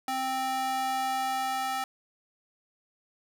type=tone with high-pass filter sweep; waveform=square; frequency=262.1 Hz; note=C4; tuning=3 cents sharp; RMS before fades=-30 dBFS; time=0.08-1.84 s; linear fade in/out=2 ms; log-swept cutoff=590 to 930 Hz; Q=2.2; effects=none